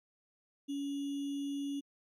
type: tone with sample-and-hold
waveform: sine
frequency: 281.8 Hz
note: C#4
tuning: 29 cents sharp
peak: -34 dBFS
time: 0.68-1.81 s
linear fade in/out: 20 ms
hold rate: 3150 Hz
effects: low-pass 10000 Hz 12 dB/octave + MP3 96 kbps